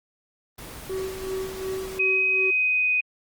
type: noise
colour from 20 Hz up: pink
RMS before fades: -39 dBFS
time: 0.58-1.99 s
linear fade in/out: 5 ms
type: tone with tremolo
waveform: triangle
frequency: 379.6 Hz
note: F#4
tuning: 44 cents sharp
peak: -24 dBFS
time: 0.89-2.51 s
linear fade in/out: 10 ms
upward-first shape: sine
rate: 2.7 Hz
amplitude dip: 65%
type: tone with pitch glide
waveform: sine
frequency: 2523 to 2497 Hz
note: D#7 to D#7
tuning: +23 to +6 cents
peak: -19 dBFS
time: 1.99-3.01 s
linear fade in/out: 10 ms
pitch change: -17 cents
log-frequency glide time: 2.29-2.9 s
effects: Opus 24 kbps